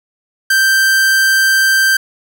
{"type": "tone", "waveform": "45% pulse", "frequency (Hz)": 1566, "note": "G6", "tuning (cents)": -2, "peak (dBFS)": -9, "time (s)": [0.5, 1.97], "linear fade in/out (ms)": 5, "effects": []}